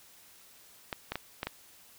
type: clicks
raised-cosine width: 0.3 ms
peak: -17 dBFS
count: 5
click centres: 0.928 / 1.12 / 1.156 / 1.431 / 1.47 s
effects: white hiss -57 dBFS RMS until 1.98 s